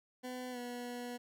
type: tone with pitch glide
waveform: 20% pulse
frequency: 251.9 to 243.6 Hz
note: B3 to B3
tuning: +34 to -24 cents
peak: -36 dBFS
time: 0.23-1.18 s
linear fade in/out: 20 ms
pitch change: -58 cents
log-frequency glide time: 0.51-0.58 s
effects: none